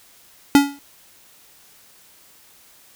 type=tone with exponential decay; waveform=square; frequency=282.4 Hz; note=C#4; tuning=32 cents sharp; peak=-6 dBFS; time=0.55-0.79 s; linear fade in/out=1 ms; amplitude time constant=51 ms; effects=white hiss -51 dBFS RMS until 2.95 s